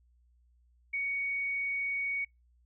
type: tone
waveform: sine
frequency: 2236 Hz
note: C#7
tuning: 14 cents sharp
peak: -30 dBFS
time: 0.93-2.25 s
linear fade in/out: 10 ms
effects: noise-tail reverb RT60 0.2 s tail -26 dB re dry + added 60 Hz sine -63 dBFS peak until 2.65 s